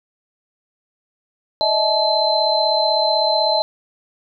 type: tone cluster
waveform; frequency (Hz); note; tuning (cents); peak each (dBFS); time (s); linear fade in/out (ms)
sine; 607 / 643 / 864 / 4076; D#5 / E5 / A5 / C8; -43 / -43 / -32 / -46; -22 / -20 / -20 / -19; 1.61-3.62; 0
effects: none